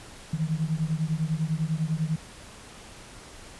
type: beating tone pair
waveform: sine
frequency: 154.3 / 164.3 Hz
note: D#3 / E3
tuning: -14 / -5 cents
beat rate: 10 Hz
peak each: -27 / -28 dBFS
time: 0.33-2.16 s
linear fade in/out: 5 ms
effects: pink hiss -46 dBFS RMS until 3.59 s + resampled to 24000 Hz